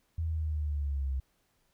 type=linear sweep; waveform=sine; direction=down; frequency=82.41 to 65.41 Hz; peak=-29 dBFS; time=0.18-1.2 s; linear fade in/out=5 ms; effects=pink hiss -73 dBFS RMS until 1.73 s